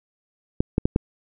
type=clicks; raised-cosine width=3 ms; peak=-5 dBFS; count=4; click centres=0.605 / 0.781 / 0.855 / 0.961 s; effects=none